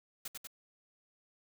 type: noise with echo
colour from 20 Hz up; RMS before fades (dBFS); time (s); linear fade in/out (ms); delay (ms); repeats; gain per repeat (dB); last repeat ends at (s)
white; -41; 0.25-0.28; 5; 96; 2; -2; 0.472
effects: none